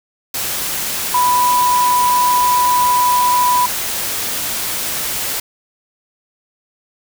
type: tone in noise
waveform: sine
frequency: 987.8 Hz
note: B5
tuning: in tune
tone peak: -11 dBFS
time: 1.14-3.66 s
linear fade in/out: 5 ms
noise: white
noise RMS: -21 dBFS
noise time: 0.34-5.4 s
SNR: +7 dB
effects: none